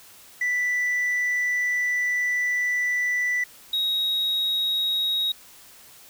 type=tone pair in turn; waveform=sine; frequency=1975.5 / 3788 Hz; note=B6 / A#7; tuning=0 / +27 cents; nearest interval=major seventh; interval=1127 cents; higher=second; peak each=-19 dBFS; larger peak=neither; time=0.41-3.44 / 3.73-5.32 s; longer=first; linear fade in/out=5 ms; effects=tanh soft clip ceiling -20 dBFS + white hiss -49 dBFS RMS until 6.09 s